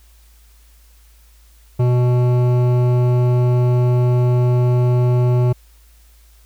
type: tone with hard clipping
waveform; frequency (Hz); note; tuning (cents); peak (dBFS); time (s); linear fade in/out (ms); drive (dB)
sine; 123.47; B2; 0; -14; 1.79-5.53; 10; 13
effects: added 55 Hz sine -46 dBFS peak until 6.45 s + white hiss -55 dBFS RMS until 6.45 s